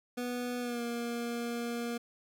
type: tone with pitch glide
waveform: 25% pulse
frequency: 245.4 to 236.4 Hz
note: B3 to A#3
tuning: -11 to +24 cents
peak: -30 dBFS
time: 0.17-1.98 s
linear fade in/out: 10 ms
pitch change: -65 cents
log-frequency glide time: 0.6-0.82 s
effects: none